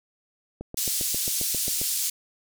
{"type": "click train", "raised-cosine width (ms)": 2, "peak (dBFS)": -21, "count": 10, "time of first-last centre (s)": [0.61, 1.815], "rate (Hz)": 7.47}
{"type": "band-pass noise", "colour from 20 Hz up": "white", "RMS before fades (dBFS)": -27, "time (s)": [0.77, 2.1], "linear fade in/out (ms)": 5, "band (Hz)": [4700, 13000], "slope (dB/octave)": 12}
{"effects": []}